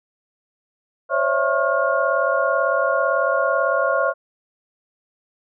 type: tone cluster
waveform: sine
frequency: 529 / 567 / 662 / 1088 / 1415 Hz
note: C5 / C#5 / E5 / C#6 / F6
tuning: +19 / +39 / +7 / -33 / +22 cents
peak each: -23 dBFS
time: 1.09-4.14 s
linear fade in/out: 50 ms
effects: none